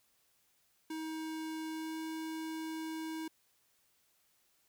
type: tone with pitch glide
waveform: square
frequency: 317.2 to 319.2 Hz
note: D#4 to D#4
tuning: +33 to +44 cents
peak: -39 dBFS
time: 0.9-3.28 s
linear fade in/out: 5 ms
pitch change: +11 cents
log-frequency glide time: 1.69-2 s
effects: white hiss -73 dBFS RMS until 4.68 s